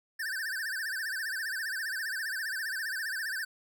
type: tone with vibrato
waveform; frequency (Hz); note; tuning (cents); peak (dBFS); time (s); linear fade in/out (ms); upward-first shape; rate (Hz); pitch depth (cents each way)
square; 1661.2; G#6; 0; -33; 0.19-3.45; 10; sine; 15; 170
effects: none